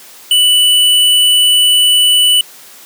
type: tone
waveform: square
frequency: 2970 Hz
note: F#7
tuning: 6 cents sharp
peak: -7 dBFS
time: 0.31-2.41 s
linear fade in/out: 2 ms
effects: white hiss -37 dBFS RMS until 2.85 s + high-pass 200 Hz 12 dB/octave